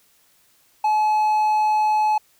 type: tone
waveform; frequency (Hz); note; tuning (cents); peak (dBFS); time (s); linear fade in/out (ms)
triangle; 855; A5; -50; -14; 0.84-2.18; 5
effects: white hiss -59 dBFS RMS until 2.39 s